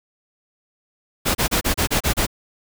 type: noise bursts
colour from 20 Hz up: pink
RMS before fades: -19 dBFS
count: 8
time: 1.25-2.267 s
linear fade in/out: 20 ms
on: 100 ms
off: 31 ms
effects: none